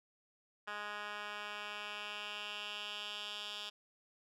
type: tone with band-pass filter sweep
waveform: 10% pulse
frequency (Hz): 207.7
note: G#3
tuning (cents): 0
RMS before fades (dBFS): -44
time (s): 0.67-3.7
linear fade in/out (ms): 10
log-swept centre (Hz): 1800 to 3600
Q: 2.6
effects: none